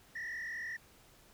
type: tone with frequency modulation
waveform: sine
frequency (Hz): 1864.7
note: A#6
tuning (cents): 0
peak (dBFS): -36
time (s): 0.15-0.77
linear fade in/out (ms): 10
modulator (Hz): 43.2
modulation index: 2
effects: tanh soft clip ceiling -37 dBFS + pink hiss -62 dBFS RMS until 1.33 s